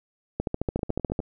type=two click trains; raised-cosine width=2 ms; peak=-12 / -21 dBFS; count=12 / 6; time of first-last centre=0.4-1.191 / 0.69-1.202 s; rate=13.9 / 9.77 Hz; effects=none